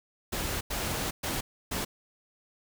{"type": "noise bursts at uneven times", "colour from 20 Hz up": "pink", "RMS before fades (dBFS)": -32, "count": 4, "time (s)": [[0.32, 0.61], [0.7, 1.11], [1.23, 1.41], [1.71, 1.85]], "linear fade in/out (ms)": 10, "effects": []}